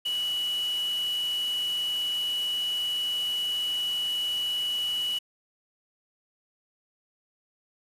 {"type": "tone in noise", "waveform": "sine", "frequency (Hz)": 2942, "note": "F#7", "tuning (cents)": -11, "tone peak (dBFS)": -26, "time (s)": [0.05, 5.19], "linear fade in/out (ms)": 10, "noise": "white", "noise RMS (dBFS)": -42, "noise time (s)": [0.05, 5.19], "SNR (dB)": 13, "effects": ["resampled to 32000 Hz"]}